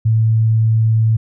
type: tone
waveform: sine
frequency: 111.4 Hz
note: A2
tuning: 22 cents sharp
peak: -10 dBFS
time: 0.05-1.17 s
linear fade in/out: 10 ms
effects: none